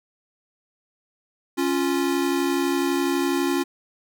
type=tone pair together; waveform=square; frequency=277.2 / 349.2 Hz; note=C#4 / F4; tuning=0 / 0 cents; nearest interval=major third; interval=400 cents; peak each=-24 dBFS; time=1.57-3.64 s; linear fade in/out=20 ms; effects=none